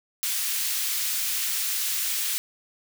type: high-pass noise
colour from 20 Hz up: white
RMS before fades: -27 dBFS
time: 0.23-2.38 s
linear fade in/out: 0 ms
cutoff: 2000 Hz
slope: 12 dB/octave
effects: none